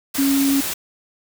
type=tone in noise; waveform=sine; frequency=275.8 Hz; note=C#4; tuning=9 cents flat; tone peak=-15 dBFS; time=0.18-0.61 s; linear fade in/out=10 ms; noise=white; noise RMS=-25 dBFS; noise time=0.14-0.74 s; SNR=+7 dB; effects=none